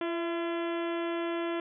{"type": "harmonic tone with a mistuned harmonic", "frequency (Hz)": 340, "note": "F4", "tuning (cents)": -46, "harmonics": [1, 2, 3, 4, 5, 6, 7, 8, 9, 10], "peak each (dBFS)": [-31, -37, -41, -43, -45, -47, -48, -49, -50, -51], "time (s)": [0.01, 1.6], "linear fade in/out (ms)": 2, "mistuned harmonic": 2, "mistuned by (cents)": -35, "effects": []}